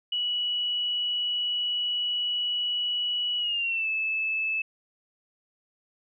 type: tone with pitch glide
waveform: sine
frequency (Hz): 2936 to 2616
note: F#7 to E7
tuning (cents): -14 to -14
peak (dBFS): -25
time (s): 0.12-4.62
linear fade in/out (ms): 5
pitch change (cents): -200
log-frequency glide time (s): 3.38-3.88
effects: none